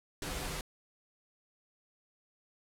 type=noise with comb filter; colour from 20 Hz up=pink; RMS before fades=-38 dBFS; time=0.22-0.61 s; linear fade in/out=2 ms; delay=9 ms; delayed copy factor=-0.65; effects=low-pass 12000 Hz 12 dB/octave